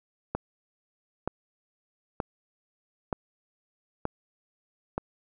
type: click train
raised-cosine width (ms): 1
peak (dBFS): -14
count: 6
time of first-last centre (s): 0.35-4.98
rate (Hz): 1.08
effects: none